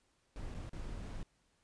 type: noise with dropouts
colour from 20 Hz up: brown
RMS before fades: -43 dBFS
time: 0.36-1.23 s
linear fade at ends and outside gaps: 1 ms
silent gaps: 0.543-0.547 / 0.694-0.731 s
effects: pink hiss -75 dBFS RMS until 1.63 s + resampled to 22050 Hz